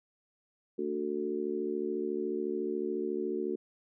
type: harmonic tone with a mistuned harmonic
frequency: 74 Hz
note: D2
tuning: 14 cents sharp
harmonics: 3 / 4 / 5 / 6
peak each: -39 / -38 / -33 / -38 dBFS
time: 0.78-3.56 s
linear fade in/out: 10 ms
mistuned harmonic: 3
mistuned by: +23 cents
effects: none